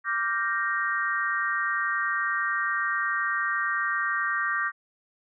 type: chord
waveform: sine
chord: G minor seventh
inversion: second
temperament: equal with one note detuned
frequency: 1169.9 / 1396.9 / 1568 / 1864.7 Hz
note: D6 / F6 / G6 / Bb6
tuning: -7 / 0 / 0 / 0 cents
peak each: -29 / -34 / -29 / -29 dBFS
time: 0.04-4.72 s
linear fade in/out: 50 ms
effects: none